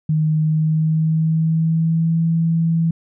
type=tone with pitch glide; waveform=sine; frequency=155.56 to 164.71 Hz; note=D#3 to E3; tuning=0 to -1 cents; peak=-14 dBFS; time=0.09-2.91 s; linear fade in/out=5 ms; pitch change=+99 cents; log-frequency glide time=0.41-2.21 s; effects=none